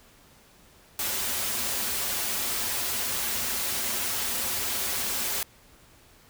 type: noise with comb filter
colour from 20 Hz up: white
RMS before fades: -29 dBFS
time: 0.99-5.43 s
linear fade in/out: 2 ms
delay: 6.5 ms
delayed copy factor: -0.6
effects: pink hiss -56 dBFS RMS until 6.29 s